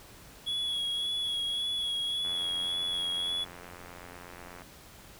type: tone with vibrato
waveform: triangle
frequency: 3355 Hz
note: G#7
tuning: 17 cents sharp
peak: -28 dBFS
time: 0.46-3.45 s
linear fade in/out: 20 ms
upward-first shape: sine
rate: 1.8 Hz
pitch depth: 24 cents each way
type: click train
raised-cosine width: 0.5 ms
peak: -31 dBFS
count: 210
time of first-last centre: 2.25-4.62 s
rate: 88.2 Hz
effects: pink hiss -52 dBFS RMS until 5.19 s